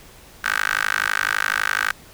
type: tone with high-pass filter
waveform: 15% pulse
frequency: 51.91 Hz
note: G#1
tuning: in tune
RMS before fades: -22 dBFS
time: 0.44-1.92 s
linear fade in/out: 5 ms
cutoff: 1500 Hz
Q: 5
effects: pink hiss -46 dBFS RMS until 2.13 s